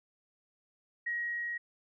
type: tone with level ramp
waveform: sine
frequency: 1895 Hz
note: A#6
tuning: 28 cents sharp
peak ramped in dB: -31 to -34 dBFS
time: 1.06-1.58 s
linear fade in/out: 10 ms
effects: none